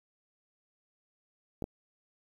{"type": "clicks", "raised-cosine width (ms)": 2, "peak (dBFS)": -22, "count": 2, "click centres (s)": [1.623, 1.641], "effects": ["9-bit"]}